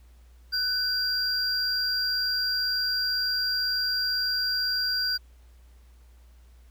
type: tone pair together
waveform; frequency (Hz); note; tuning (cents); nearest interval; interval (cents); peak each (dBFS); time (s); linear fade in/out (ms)
triangle; 1500 / 4762; F#6 / D8; +23 / +23; octave + minor sixth; 2000; -29 / -24; 0.52-5.18; 20
effects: added 60 Hz sine -50 dBFS peak until 6.7 s + pink hiss -65 dBFS RMS until 6.7 s